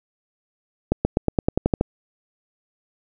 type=accelerating click train; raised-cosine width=2 ms; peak=-4 dBFS; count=10; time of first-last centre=0.92-1.811 s; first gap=130 ms; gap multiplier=0.93; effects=none